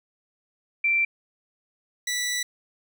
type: tone pair in turn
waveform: sine / 15% pulse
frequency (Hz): 2349 / 1966.6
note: D7 / B6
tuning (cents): 0 / -8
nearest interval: minor third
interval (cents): 308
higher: first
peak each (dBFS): -19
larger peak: neither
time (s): 0.84-1.05 / 2.07-2.43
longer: second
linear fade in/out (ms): 5
effects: none